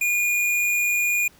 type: tone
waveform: square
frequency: 2434 Hz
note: D#7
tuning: 39 cents flat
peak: -20 dBFS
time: 0.01-1.28 s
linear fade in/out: 5 ms
effects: pink hiss -54 dBFS RMS until 1.39 s